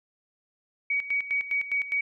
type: tone with tremolo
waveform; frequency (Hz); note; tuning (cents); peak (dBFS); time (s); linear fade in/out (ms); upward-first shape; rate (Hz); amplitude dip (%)
sine; 2259; C#7; +32; -23; 0.9-2.01; 5; square; 4.9; 75
effects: none